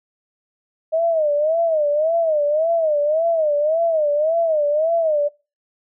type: tone with vibrato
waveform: sine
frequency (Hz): 626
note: D#5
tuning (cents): +10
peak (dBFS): -15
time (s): 0.92-5.29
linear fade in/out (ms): 20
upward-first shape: sine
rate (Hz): 1.8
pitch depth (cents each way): 130
effects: noise-tail reverb RT60 0.3 s tail -21 dB re dry